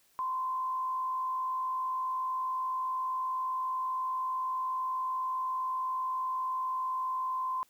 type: tone with frequency modulation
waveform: sine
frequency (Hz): 1034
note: C6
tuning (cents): -21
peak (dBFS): -30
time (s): 0.19-7.63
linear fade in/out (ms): 0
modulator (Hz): 52.4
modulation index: 0.33
effects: white hiss -67 dBFS RMS until 7.69 s